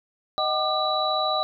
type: tone cluster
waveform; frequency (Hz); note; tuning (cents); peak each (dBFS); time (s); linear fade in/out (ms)
sine; 622 / 756 / 1198 / 3933; D#5 / F#5 / D6 / B7; -1 / +37 / +34 / -8; -27; 0.38-1.43; 0
effects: none